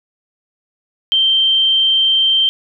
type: tone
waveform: sine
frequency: 3136 Hz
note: G7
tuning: in tune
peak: -10 dBFS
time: 1.12-2.49 s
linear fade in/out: 0 ms
effects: none

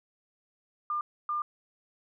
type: tone bursts at uneven times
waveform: sine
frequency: 1200 Hz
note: D6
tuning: 37 cents sharp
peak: -28 dBFS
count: 2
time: 0.9-1.01 / 1.29-1.42 s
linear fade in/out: 2 ms
effects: none

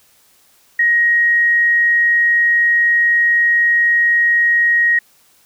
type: tone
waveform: sine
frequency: 1884 Hz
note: A#6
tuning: 18 cents sharp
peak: -10 dBFS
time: 0.79-4.99 s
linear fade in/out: 5 ms
effects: white hiss -53 dBFS RMS until 5.45 s

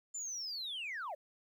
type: linear sweep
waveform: sine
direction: down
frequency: 7260 to 529 Hz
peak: -37 dBFS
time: 0.14-1.15 s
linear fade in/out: 10 ms
effects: tanh soft clip ceiling -36 dBFS + 12-bit

